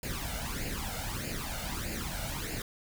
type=noise with flanger; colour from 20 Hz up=pink; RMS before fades=-36 dBFS; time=0.03-2.62 s; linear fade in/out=2 ms; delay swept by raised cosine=0.42 to 1.41 ms; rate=1.6 Hz; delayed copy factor=+0.7; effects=none